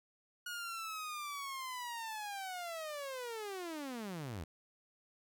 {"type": "linear sweep", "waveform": "sawtooth", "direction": "down", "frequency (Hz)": [1451, 73], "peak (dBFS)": -37, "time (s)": [0.46, 4.44], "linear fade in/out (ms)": 5, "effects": []}